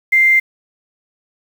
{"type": "tone with quantisation", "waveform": "sine", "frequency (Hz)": 2093, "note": "C7", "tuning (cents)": 0, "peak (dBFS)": -8, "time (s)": [0.12, 0.4], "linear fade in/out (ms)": 10, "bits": 6, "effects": []}